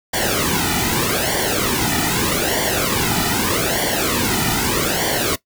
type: noise with flanger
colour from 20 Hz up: pink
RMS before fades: -19 dBFS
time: 0.13-5.36 s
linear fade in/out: 10 ms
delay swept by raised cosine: 0.77 to 1.87 ms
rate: 0.81 Hz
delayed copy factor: -0.8
effects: noise-tail reverb RT60 0.1 s tail -18 dB re dry